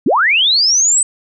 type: linear sweep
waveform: sine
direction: up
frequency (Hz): 171.4 to 8180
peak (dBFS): -9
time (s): 0.06-1.03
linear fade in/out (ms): 5
effects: none